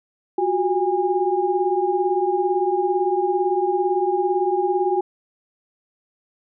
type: tone cluster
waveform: sine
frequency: 359.2 / 377 / 815 Hz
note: F4 / F#4 / G#5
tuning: +49 / +32 / -33 cents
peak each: -22 dBFS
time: 0.38-5.01 s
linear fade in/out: 5 ms
effects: none